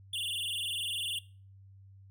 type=tone with vibrato; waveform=square; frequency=3136 Hz; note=G7; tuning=in tune; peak=-33 dBFS; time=0.13-1.19 s; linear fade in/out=5 ms; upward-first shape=sine; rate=20 Hz; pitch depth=220 cents each way; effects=noise-tail reverb RT60 0.4 s tail -21 dB re dry + added 97 Hz sine -52 dBFS peak until 2.1 s